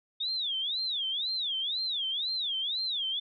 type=tone with vibrato; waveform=sine; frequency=3589 Hz; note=A7; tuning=34 cents sharp; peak=-29 dBFS; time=0.2-3.2 s; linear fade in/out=10 ms; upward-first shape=sine; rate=2 Hz; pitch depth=260 cents each way; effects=none